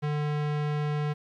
square tone, 148.8 Hz, D3, 23 cents sharp, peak -27 dBFS, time 0.02-1.14 s, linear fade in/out 20 ms, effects low-pass 3000 Hz 12 dB/octave + 11-bit

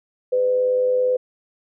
sine tone with amplitude modulation, 504 Hz, B4, 35 cents sharp, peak -14 dBFS, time 0.32-1.17 s, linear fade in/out 10 ms, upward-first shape sine, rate 98.1 Hz, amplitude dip 40%, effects none

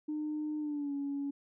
sine tone with pitch glide, 303.4 to 281.5 Hz, D#4 to C#4, -44 to +27 cents, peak -32 dBFS, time 0.08-1.31 s, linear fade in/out 10 ms, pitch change -129 cents, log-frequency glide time 0.59-0.93 s, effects tanh soft clip ceiling -29 dBFS

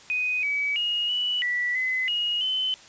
sine tone with pitch steps, 2497 / 2280 / 2872 / 2953 / 1957 / 2030 / 2882 / 3045 Hz, D#7 / C#7 / F7 / F#7 / B6 / B6 / F#7 / F#7, +6 / +48 / +48 / -4 / -16 / +47 / -46 / +49 cents, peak -23 dBFS, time 0.1-2.74 s, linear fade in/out 0 ms, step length 330 ms, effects white hiss -49 dBFS RMS until 2.88 s + resampled to 16000 Hz

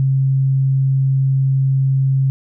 sine tone, 134.4 Hz, C3, 47 cents sharp, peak -12 dBFS, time 0-2.3 s, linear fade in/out 0 ms, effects none

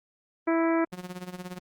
harmonic tone, 329.6 Hz, E4, in tune, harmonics 1 / 2 / 3 / 4 / 5 / 6 / 7, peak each -23 / -29 / -33 / -35 / -37 / -39 / -40 dBFS, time 0.47-0.85 s, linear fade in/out 10 ms
sawtooth tone with tremolo, 180.8 Hz, F#3, 40 cents flat, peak -30 dBFS, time 0.92-1.59 s, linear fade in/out 10 ms, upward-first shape sine, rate 17 Hz, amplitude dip 80%
effects Opus 32 kbps

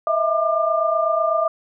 sine tone cluster, 637 / 665 / 1198 Hz, D#5 / E5 / D6, +41 / +15 / +34 cents, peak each -21 dBFS, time 0.07-1.48 s, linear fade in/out 2 ms, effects none

